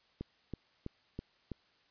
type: click train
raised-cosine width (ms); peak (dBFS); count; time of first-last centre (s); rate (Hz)
3; -26; 5; 0.21-1.517; 3.06
effects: white hiss -69 dBFS RMS until 1.9 s + resampled to 11025 Hz